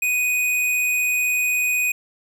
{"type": "tone", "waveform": "square", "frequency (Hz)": 2489, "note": "D#7", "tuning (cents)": 0, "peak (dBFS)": -19, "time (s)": [0.02, 1.92], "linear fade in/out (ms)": 5, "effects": []}